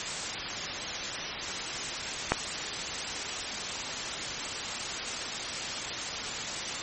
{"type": "click", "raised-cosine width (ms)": 0.5, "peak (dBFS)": -6, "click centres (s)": 2.32, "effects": ["white hiss -33 dBFS RMS until 6.82 s", "MP3 32 kbps"]}